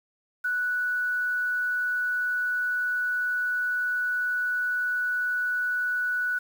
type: tone with quantisation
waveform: sine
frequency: 1479 Hz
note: F#6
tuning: 1 cent flat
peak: -24 dBFS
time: 0.44-6.39 s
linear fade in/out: 10 ms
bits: 8
effects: none